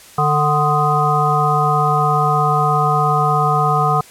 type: harmonic tone with a mistuned harmonic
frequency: 148.6 Hz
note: D3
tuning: 21 cents sharp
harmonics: 1 / 3 / 5 / 7 / 8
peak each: -18 / -23 / -18 / -21 / -17 dBFS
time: 0.18-4.01 s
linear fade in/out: 5 ms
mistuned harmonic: 8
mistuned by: +81 cents
effects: white hiss -42 dBFS RMS until 4.1 s + low-pass 12000 Hz 12 dB/octave